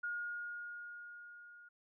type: tone with level ramp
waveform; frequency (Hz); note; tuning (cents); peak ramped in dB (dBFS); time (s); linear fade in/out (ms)
sine; 1430; F6; +41; -36 to -55; 0.03-1.69; 10
effects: none